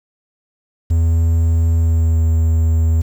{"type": "tone with pitch glide", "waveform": "triangle", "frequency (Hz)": [82.41, 81.13], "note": ["E2", "E2"], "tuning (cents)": [0, -27], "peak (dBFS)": -9, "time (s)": [0.9, 3.02], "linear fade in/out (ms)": 10, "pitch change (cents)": -27, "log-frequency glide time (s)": [1.78, 2.21], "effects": ["7-bit"]}